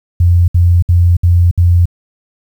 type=tone bursts; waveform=sine; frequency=87.31 Hz; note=F2; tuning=in tune; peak=-5 dBFS; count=5; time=0.2-1.856 s; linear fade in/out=5 ms; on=280 ms; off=64 ms; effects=7-bit